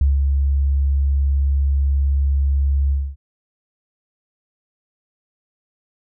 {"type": "tone with ADSR envelope", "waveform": "sine", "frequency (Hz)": 69.3, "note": "C#2", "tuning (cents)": 0, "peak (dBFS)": -11, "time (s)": [0.01, 3.16], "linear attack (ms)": 3, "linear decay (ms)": 160, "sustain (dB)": -3, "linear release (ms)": 250, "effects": []}